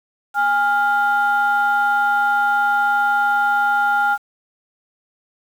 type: tone pair together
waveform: sine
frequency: 819.3 / 1400 Hz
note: G#5 / F6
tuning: -24 / +4 cents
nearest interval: major sixth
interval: 928 cents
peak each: -16 dBFS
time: 0.34-4.18 s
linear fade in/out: 50 ms
effects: tanh soft clip ceiling -9 dBFS + 7-bit